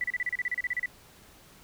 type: tone bursts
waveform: sine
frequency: 1975.5 Hz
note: B6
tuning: in tune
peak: -26 dBFS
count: 14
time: 0.01-0.859 s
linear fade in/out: 2 ms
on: 30 ms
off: 33 ms
effects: pink hiss -55 dBFS RMS until 1.63 s